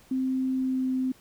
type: tone with pitch glide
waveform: sine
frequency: 260.9 to 258.9 Hz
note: C4 to C4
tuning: -5 to -18 cents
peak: -24 dBFS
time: 0.11-1.12 s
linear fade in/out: 5 ms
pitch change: -13 cents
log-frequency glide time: 0.56-0.89 s
effects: pink hiss -57 dBFS RMS until 1.2 s

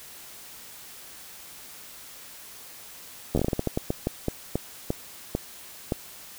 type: slowing click train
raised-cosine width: 2 ms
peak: -11 dBFS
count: 18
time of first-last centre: 3.35-5.922 s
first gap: 11 ms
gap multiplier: 1.28
effects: white hiss -45 dBFS RMS until 6.38 s

